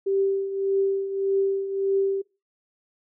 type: tone with tremolo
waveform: sine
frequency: 391 Hz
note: G4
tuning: 4 cents flat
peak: -18 dBFS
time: 0.06-2.22 s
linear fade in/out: 10 ms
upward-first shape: triangle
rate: 1.7 Hz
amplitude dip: 70%
effects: noise-tail reverb RT60 0.3 s tail -24 dB re dry